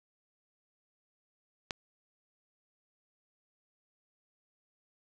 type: click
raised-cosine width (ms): 0.2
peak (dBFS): -16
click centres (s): 1.708
effects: none